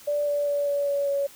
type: tone with pitch steps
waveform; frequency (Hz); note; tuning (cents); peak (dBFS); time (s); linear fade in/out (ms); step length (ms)
sine; 584 / 579.3 / 574.6 / 570 / 565.4 / 560.9; D5 / D5 / D5 / C#5 / C#5 / C#5; -10 / -24 / -38 / +48 / +34 / +20; -22; 0.07-1.27; 10; 200
effects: white hiss -49 dBFS RMS until 1.35 s